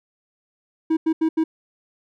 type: tone bursts at uneven times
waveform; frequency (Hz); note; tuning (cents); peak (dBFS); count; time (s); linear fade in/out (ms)
triangle; 320.7; E4; -48; -14; 4; 0.9-0.97 / 1.06-1.13 / 1.21-1.29 / 1.37-1.44; 10
effects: none